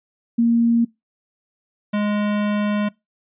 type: tone pair in turn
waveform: sine / square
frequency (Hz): 233.1 / 207.7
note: A#3 / G#3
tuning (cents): 0 / 0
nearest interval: major second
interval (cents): 200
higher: first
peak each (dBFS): -13 / -19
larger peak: first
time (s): 0.38-0.85 / 1.93-2.89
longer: second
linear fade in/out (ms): 10
effects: noise-tail reverb RT60 0.2 s tail -23 dB re dry + resampled to 8000 Hz